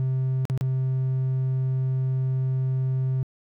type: tone with dropouts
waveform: triangle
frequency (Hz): 130.81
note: C3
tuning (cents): 0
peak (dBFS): -19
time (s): 0-3.23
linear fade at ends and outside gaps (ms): 0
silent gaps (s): 0.453-0.499 / 0.576-0.61
effects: tanh soft clip ceiling -15 dBFS